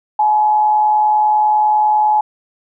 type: tone with amplitude modulation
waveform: sine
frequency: 850 Hz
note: G#5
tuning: 40 cents sharp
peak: -8 dBFS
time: 0.19-2.21 s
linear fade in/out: 5 ms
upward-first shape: sine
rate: 130 Hz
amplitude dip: 40%
effects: none